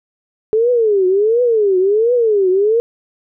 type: tone with vibrato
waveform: sine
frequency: 425.5 Hz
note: G#4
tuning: 42 cents sharp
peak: -10 dBFS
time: 0.53-2.8 s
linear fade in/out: 0 ms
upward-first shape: triangle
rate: 1.4 Hz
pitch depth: 280 cents each way
effects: none